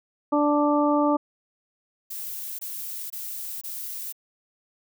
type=harmonic tone; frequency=293.6 Hz; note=D4; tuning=in tune; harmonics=1 / 2 / 3 / 4; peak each=-21 / -24 / -26 / -27 dBFS; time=0.32-1.17 s; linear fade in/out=10 ms
type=noise bursts; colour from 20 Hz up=violet; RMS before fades=-34 dBFS; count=4; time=2.1-4.126 s; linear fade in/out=10 ms; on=490 ms; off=22 ms
effects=none